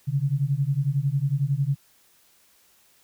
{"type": "beating tone pair", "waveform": "sine", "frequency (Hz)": [134.1, 145.1], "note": ["C3", "D3"], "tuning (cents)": [43, -21], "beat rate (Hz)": 11, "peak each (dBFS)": -24, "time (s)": [0.07, 1.76], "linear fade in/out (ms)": 20, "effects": ["white hiss -60 dBFS RMS until 3.03 s"]}